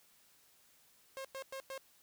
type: tone bursts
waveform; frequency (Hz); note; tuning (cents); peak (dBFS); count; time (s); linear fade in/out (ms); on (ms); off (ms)
sawtooth; 536; C5; +42; -38; 4; 1.17-1.778; 0; 77; 100
effects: white hiss -67 dBFS RMS until 2.02 s